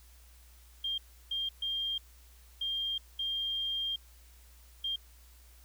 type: tone bursts at uneven times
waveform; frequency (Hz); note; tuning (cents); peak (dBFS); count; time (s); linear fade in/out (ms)
sine; 3201; G7; +36; -31; 6; 0.84-0.98 / 1.31-1.49 / 1.62-1.98 / 2.61-2.98 / 3.19-3.96 / 4.84-4.96; 5
effects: added 60 Hz sine -55 dBFS peak until 5.64 s + white hiss -62 dBFS RMS until 5.64 s